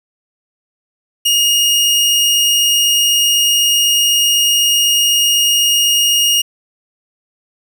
sawtooth tone, 2858 Hz, F7, 39 cents sharp, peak -7 dBFS, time 1.25-6.42 s, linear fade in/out 10 ms, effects none

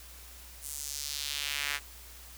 sawtooth tone with high-pass filter sweep, 143.8 Hz, D3, 36 cents flat, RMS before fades -36 dBFS, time 0.61-1.8 s, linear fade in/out 50 ms, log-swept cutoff 9200 to 1800 Hz, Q 1.6, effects added 60 Hz sine -51 dBFS peak until 2.37 s + white hiss -51 dBFS RMS until 2.37 s

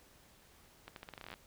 accelerating click train, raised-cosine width 0.3 ms, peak -30 dBFS, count 14, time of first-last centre 0.88-1.339 s, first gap 82 ms, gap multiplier 0.84, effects pink hiss -63 dBFS RMS until 1.46 s

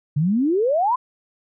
sine exponential sweep, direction up, 138.59 to 1050 Hz, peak -16 dBFS, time 0.16-0.96 s, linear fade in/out 10 ms, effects none

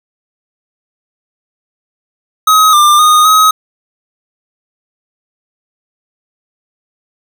square tone with pitch steps, 1267 / 1194 / 1234 / 1268 Hz, D#6 / D6 / D#6 / D#6, +31 / +28 / -15 / +32 cents, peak -5 dBFS, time 2.47-3.51 s, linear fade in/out 5 ms, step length 260 ms, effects none

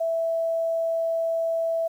sine tone, 659.3 Hz, E5, in tune, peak -22 dBFS, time 0-1.88 s, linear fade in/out 10 ms, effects 9-bit

